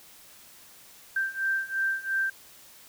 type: beating tone pair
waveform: sine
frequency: 1568 / 1570.9 Hz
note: G6 / G6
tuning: 0 / +3 cents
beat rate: 2.9 Hz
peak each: -30 / -28 dBFS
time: 1.16-2.3 s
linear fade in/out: 5 ms
effects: white hiss -52 dBFS RMS until 2.88 s